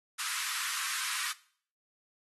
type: high-pass noise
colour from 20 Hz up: pink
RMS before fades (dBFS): -35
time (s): 0.18-1.33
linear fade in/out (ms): 20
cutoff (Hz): 1100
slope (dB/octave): 48
effects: noise-tail reverb RT60 0.5 s tail -18 dB re dry + AAC 32 kbps